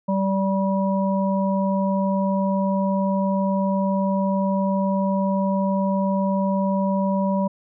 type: harmonic tone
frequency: 193.7 Hz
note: G3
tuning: 20 cents flat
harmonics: 1 / 3 / 5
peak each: -20 / -25 / -27 dBFS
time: 0.08-7.48 s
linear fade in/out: 10 ms
effects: none